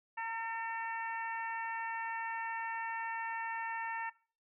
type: harmonic tone with a mistuned harmonic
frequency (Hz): 451.6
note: A4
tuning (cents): +45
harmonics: 2 / 3 / 4 / 5 / 6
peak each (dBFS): -38 / -48 / -42 / -49 / -50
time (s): 0.17-4.1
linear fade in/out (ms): 10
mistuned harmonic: 2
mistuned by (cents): +20
effects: noise-tail reverb RT60 0.4 s tail -21 dB re dry